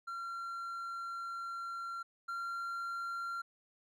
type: tone pair in turn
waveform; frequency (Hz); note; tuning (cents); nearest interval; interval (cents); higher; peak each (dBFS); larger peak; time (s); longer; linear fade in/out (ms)
triangle; 1371 / 1377.4; F6 / F6; -32 / -24; unison; 8; second; -37 / -35; second; 0.07-2.03 / 2.28-3.42; first; 10
effects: none